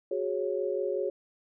sine chord, F# suspended second, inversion none, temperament equal with one note detuned, 370 / 415.3 / 550.9 Hz, F#4 / G#4 / C#5, 0 / 0 / -11 cents, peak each -32 dBFS, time 0.11-1.1 s, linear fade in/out 5 ms, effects none

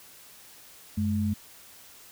sine tone pair together, 94.1 / 211.2 Hz, F#2 / G#3, +30 / +29 cents, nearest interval octave + major second, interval 1399 cents, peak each -28 / -26 dBFS, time 0.97-1.34 s, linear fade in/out 10 ms, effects white hiss -51 dBFS RMS until 2.11 s

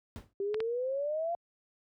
brown noise with exponential decay, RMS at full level -36 dBFS, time 0.16-0.33 s, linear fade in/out 0 ms, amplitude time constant 35 ms
sine exponential sweep, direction up, 390.6 to 698.5 Hz, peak -30 dBFS, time 0.4-1.35 s, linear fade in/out 2 ms
clicks, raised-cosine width 0.3 ms, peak -22 dBFS, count 2, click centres 0.544 / 0.604 s
effects high-pass 60 Hz 12 dB/octave

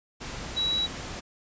sine tone in noise, 3900 Hz, B7, 23 cents flat, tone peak -24 dBFS, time 0.56-0.87 s, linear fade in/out 20 ms, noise pink, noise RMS -37 dBFS, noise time 0.2-1.21 s, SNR +10 dB, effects resampled to 16000 Hz

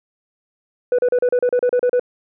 sine tone bursts, 493.9 Hz, B4, in tune, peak -10 dBFS, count 11, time 0.92-1.996 s, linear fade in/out 2 ms, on 66 ms, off 35 ms, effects tanh soft clip ceiling -12 dBFS

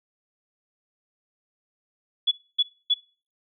sine tone bursts, 3408 Hz, G#7, 44 cents sharp, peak -17 dBFS, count 3, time 2.27-2.942 s, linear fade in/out 10 ms, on 44 ms, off 270 ms, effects noise-tail reverb RT60 0.4 s tail -23 dB re dry

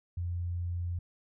sine tone, 87.31 Hz, F2, in tune, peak -31 dBFS, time 0.17-0.99 s, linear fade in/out 5 ms, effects none

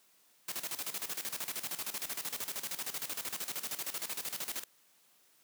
white noise with tremolo, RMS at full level -37 dBFS, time 0.48-4.64 s, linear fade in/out 5 ms, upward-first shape square, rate 13 Hz, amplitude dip 75%, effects white hiss -67 dBFS RMS until 5.43 s + high-pass 150 Hz 12 dB/octave

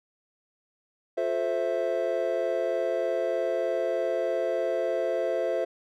triangle chord, F major seventh, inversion none, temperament equal with one note detuned, 356.8 / 440 / 523.3 / 659.3 Hz, F4 / A4 / C5 / E5, +37 / 0 / 0 / 0 cents, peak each -31 / -31 / -27 / -27 dBFS, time 1.17-5.65 s, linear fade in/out 10 ms, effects none

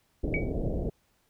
pink low-pass noise, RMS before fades -30 dBFS, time 0.23-0.9 s, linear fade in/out 10 ms, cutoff 620 Hz, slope 48 dB/octave
sine tone with exponential decay, 2266 Hz, C#7, 37 cents sharp, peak -25 dBFS, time 0.34-0.52 s, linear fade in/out 1 ms, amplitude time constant 37 ms
effects pink hiss -70 dBFS RMS until 1.29 s

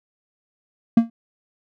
triangle tone with exponential decay, 230 Hz, A#3, 23 cents flat, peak -4 dBFS, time 0.97-1.1 s, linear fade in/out 5 ms, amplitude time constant 27 ms, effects none

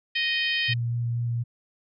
harmonic tone, 622.3 Hz, D#5, in tune, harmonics 3 / 4 / 5 / 6 / 7 / 8, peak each -28 / -28 / -28 / -35 / -36 / -37 dBFS, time 0.15-0.74 s, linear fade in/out 10 ms
sine tone with vibrato, 118.5 Hz, A#2, 29 cents sharp, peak -24 dBFS, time 0.68-1.44 s, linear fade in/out 20 ms, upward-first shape square, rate 4.2 Hz, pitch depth 8 cents each way
effects none

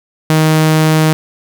sawtooth tone, 156.9 Hz, D#3, 15 cents sharp, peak -4 dBFS, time 0.3-1.13 s, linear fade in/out 0 ms, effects 7-bit

